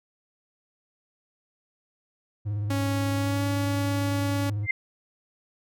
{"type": "tone with vibrato", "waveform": "triangle", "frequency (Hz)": 103.83, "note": "G#2", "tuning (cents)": 0, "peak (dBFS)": -24, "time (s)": [2.45, 4.67], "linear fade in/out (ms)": 20, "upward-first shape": "square", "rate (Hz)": 18, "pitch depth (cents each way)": 45}
{"type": "tone with pitch glide", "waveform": "sawtooth", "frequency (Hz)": [277.2, 282.5], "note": ["C#4", "C#4"], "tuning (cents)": [0, 33], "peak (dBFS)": -23, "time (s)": [2.7, 4.5], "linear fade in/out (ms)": 5, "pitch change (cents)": 33, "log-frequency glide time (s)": [3.14, 3.45]}
{"type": "tone with exponential growth", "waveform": "sine", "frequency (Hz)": 2093, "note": "C7", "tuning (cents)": 0, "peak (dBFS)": -17, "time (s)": [4.63, 4.71], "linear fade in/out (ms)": 5, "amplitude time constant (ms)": 16}
{"effects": []}